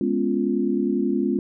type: chord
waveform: sine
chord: C# dominant seventh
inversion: second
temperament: equal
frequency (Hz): 207.7 / 246.9 / 277.2 / 349.2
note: G#3 / B3 / C#4 / E#4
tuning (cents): 0 / 0 / 0 / 0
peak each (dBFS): -25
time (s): 0.01-1.39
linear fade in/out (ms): 2
effects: none